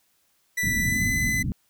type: tone with pitch glide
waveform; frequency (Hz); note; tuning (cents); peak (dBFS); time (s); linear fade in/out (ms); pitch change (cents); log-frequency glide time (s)
45% pulse; 1975.5 to 2014; B6 to B6; 0 to +33; -23; 0.57-1.43; 10; +33; 0.79-1.04
type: low-pass noise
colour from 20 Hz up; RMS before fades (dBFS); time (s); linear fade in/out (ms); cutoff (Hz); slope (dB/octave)
white; -28; 0.63-1.52; 0; 260; 48
effects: white hiss -67 dBFS RMS until 1.69 s